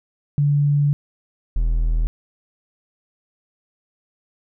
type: tone pair in turn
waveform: sine / triangle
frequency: 144.5 / 40.55 Hz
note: D3 / E1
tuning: -28 / -28 cents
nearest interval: octave + minor seventh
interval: 2200 cents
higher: first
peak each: -14 dBFS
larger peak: neither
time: 0.38-0.93 / 1.56-2.07 s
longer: first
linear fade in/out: 0 ms
effects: none